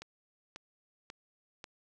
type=click train; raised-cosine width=0.2 ms; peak=-27 dBFS; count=4; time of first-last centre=0.02-1.642 s; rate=1.85 Hz; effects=none